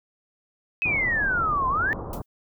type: exponential two-way sweep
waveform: sine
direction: down then up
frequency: 2584 to 1014 to 1830 Hz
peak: -21 dBFS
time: 0.82-1.93 s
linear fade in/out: 0 ms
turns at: 1.68 s
type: low-pass noise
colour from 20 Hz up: pink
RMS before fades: -33 dBFS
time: 0.85-2.22 s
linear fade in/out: 5 ms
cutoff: 1200 Hz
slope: 48 dB/octave
type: noise with exponential decay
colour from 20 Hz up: blue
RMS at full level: -37 dBFS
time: 2.13-2.26 s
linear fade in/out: 2 ms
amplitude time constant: 27 ms
effects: none